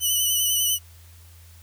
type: tone with vibrato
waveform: 10% pulse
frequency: 2983 Hz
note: F#7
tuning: 13 cents sharp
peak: -12 dBFS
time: 0-0.79 s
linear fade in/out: 50 ms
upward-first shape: sine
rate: 10 Hz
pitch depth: 32 cents each way
effects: added 84 Hz sine -46 dBFS peak until 1.62 s + white hiss -54 dBFS RMS until 1.62 s